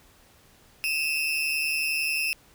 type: tone pair together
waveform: 35% pulse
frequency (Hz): 2546 / 2697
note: D#7 / E7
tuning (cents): +39 / +39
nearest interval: minor second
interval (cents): 100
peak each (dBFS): -26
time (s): 0.84-2.33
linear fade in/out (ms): 0
effects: pink hiss -57 dBFS RMS until 2.54 s